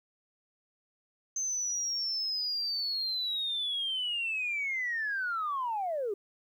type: linear sweep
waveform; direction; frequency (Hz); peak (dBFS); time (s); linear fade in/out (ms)
sine; down; 6272 to 382.1; -29; 1.36-6.14; 5
effects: tanh soft clip ceiling -25 dBFS + 11-bit